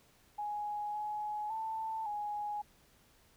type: tone with pitch steps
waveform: sine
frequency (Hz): 833 / 842 / 886 / 832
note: G#5 / G#5 / A5 / G#5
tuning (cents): +5 / +24 / +12 / +3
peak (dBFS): -35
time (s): 0.38-2.62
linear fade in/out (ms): 10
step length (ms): 560
effects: pink hiss -66 dBFS RMS until 3.36 s